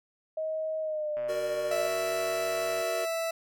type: tone with pitch glide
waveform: sine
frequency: 631 to 601.5 Hz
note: D#5 to D5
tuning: +24 to +41 cents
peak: -29 dBFS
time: 0.37-1.87 s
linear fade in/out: 5 ms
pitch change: -83 cents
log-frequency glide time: 0.81-1.1 s
type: click train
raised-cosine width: 0.5 ms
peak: -32 dBFS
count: 203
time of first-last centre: 1.17-2.812 s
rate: 123 Hz
type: chord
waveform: square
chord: Gb augmented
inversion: none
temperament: equal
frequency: 370 / 466.2 / 587.3 Hz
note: Gb4 / Bb4 / D5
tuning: 0 / 0 / 0 cents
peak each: -39 / -38 / -41 dBFS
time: 1.28-3.06 s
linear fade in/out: 20 ms
type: tone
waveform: 40% pulse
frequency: 659.3 Hz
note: E5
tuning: in tune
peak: -28 dBFS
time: 1.71-3.31 s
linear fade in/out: 5 ms
effects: none